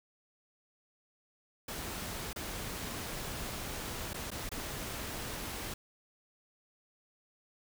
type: noise with dropouts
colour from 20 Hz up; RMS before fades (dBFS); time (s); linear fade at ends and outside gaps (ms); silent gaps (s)
pink; -40; 1.68-5.74; 5; 2.331-2.36 / 4.134-4.142 / 4.305-4.315 / 4.492-4.515
effects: none